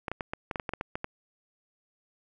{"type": "clicks", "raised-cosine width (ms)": 0.5, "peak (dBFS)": -17, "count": 12, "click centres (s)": [0.082, 0.116, 0.208, 0.335, 0.512, 0.558, 0.598, 0.692, 0.736, 0.811, 0.955, 1.044], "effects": []}